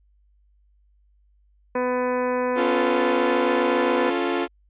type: harmonic tone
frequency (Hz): 250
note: B3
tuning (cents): +21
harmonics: 1 / 2 / 3 / 4 / 5 / 6 / 7 / 8 / 9 / 10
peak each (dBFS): -28 / -23 / -36 / -28 / -40 / -37 / -37 / -42 / -42 / -42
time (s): 1.75-4.1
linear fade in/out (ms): 5
type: chord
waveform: sawtooth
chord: Db augmented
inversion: none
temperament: equal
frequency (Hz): 277.2 / 349.2 / 440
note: Db4 / F4 / A4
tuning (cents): 0 / 0 / 0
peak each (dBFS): -23 / -20 / -24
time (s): 2.55-4.48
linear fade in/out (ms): 50
effects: added 50 Hz sine -57 dBFS peak until 4.69 s + resampled to 8000 Hz